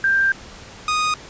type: tone pair in turn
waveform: sine / sawtooth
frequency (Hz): 1583 / 1240.6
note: G6 / D#6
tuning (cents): +17 / -5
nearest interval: major third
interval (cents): 422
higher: first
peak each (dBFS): -14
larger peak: neither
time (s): 0.04-0.32 / 0.88-1.14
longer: first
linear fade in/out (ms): 2
effects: pink hiss -40 dBFS RMS until 1.29 s + resampled to 16000 Hz